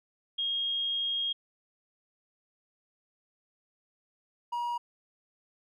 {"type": "tone pair in turn", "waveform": ["sine", "triangle"], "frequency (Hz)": [3254, 955.8], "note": ["G#7", "A#5"], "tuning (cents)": [-36, 43], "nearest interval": "octave + major sixth", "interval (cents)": 2121, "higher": "first", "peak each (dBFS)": -28, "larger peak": "neither", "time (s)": [[0.38, 1.33], [4.52, 4.78]], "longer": "first", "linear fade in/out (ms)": 10, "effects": []}